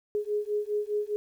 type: beating tone pair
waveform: sine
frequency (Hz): 415.3 / 420.2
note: G#4 / G#4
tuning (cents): 0 / +20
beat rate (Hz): 4.9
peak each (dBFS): -30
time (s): 0.15-1.16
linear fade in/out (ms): 0
effects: 10-bit